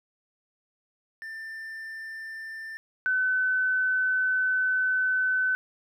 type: tone pair in turn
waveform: triangle / sine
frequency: 1786 / 1513.6 Hz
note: A6 / F#6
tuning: +25 / +39 cents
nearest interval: minor third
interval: 286 cents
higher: first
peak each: -34 / -22 dBFS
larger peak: second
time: 1.22-2.77 / 3.06-5.55 s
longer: second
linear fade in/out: 0 ms
effects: none